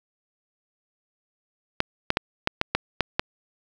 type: clicks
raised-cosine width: 0.3 ms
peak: -4 dBFS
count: 8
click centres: 1.804 / 2.104 / 2.171 / 2.474 / 2.614 / 2.75 / 3.007 / 3.195 s
effects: 7-bit